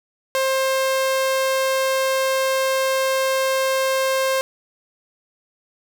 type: tone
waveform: sawtooth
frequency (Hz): 530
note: C5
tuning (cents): +22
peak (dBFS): -14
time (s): 0.35-4.41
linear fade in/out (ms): 0
effects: none